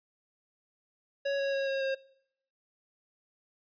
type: tone with pitch steps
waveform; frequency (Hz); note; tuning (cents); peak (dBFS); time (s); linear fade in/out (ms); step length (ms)
square; 557 / 551.9 / 546.8 / 541.8 / 536.8; C#5 / C#5 / C#5 / C#5 / C5; +8 / -8 / -24 / -40 / +44; -29; 1.25-1.95; 10; 140
effects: noise-tail reverb RT60 0.7 s tail -22 dB re dry + resampled to 11025 Hz